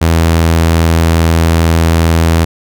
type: tone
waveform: sawtooth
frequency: 82.41 Hz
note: E2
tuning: in tune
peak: -3 dBFS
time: 0.01-2.45 s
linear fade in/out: 10 ms
effects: none